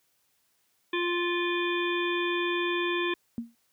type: harmonic tone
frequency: 349.2 Hz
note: F4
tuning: in tune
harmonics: 1 / 3 / 5 / 7 / 9 / 10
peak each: -28 / -34 / -34 / -34 / -41 / -37 dBFS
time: 0.93-3.14 s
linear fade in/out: 5 ms
type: tone with exponential decay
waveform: sine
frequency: 233.1 Hz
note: A#3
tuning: in tune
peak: -26 dBFS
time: 3.38-3.55 s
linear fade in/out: 0 ms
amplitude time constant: 35 ms
effects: white hiss -71 dBFS RMS until 3.72 s + high-pass 60 Hz 12 dB/octave